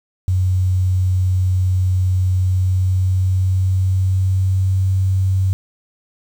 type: tone with pitch glide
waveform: sine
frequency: 92.5 to 94.88 Hz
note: F#2 to F#2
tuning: 0 to +44 cents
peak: -13 dBFS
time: 0.28-5.53 s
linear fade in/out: 0 ms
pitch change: +44 cents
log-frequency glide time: 2.33-4.84 s
effects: 7-bit